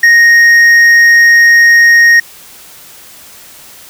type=tone with hard clipping; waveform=triangle; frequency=1864.7 Hz; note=A#6; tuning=in tune; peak=-3 dBFS; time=0.03-2.2 s; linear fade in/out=5 ms; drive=7 dB; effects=white hiss -35 dBFS RMS until 3.89 s